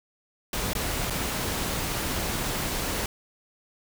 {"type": "noise with dropouts", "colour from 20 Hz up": "pink", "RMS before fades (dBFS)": -29, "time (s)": [0.53, 3.06], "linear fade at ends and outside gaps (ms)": 2, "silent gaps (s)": [[0.734, 0.751], [1.1, 1.105]], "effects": []}